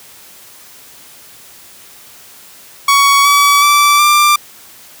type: tone with pitch steps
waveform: sawtooth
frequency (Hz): 1121 / 1141.9 / 1163.2 / 1184.9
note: C#6 / D6 / D6 / D6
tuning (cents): +19 / -49 / -17 / +15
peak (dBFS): -3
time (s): 2.88-4.36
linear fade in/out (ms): 5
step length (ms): 370
effects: white hiss -39 dBFS RMS until 5 s + high-pass 60 Hz 12 dB/octave